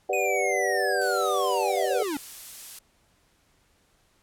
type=chord; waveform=sine; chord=G major seventh; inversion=none; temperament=equal; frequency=392 / 493.9 / 587.3 / 740 Hz; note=G4 / B4 / D5 / F#5; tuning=0 / 0 / 0 / 0 cents; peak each=-29 dBFS; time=0.09-2.03 s; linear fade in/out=5 ms
type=linear sweep; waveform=square; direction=down; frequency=2519 to 268.4 Hz; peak=-28 dBFS; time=0.13-2.17 s; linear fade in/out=2 ms
type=noise; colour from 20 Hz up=blue; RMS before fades=-39 dBFS; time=1.01-2.79 s; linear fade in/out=5 ms
effects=pink hiss -65 dBFS RMS until 4.22 s + low-pass 12000 Hz 12 dB/octave